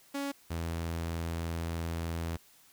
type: tone pair in turn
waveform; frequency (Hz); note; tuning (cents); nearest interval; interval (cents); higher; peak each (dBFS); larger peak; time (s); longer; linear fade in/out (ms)
sawtooth; 280 / 83.24; C#4 / E2; +18 / +17; octave + major sixth; 2101; first; -29 / -29; neither; 0.14-0.32 / 0.5-2.37; second; 10
effects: white hiss -61 dBFS RMS until 2.72 s